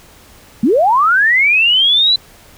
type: linear sweep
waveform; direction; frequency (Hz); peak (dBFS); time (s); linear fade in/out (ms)
sine; up; 195.1 to 4031; -8; 0.63-2.16; 5
effects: pink hiss -43 dBFS RMS until 2.57 s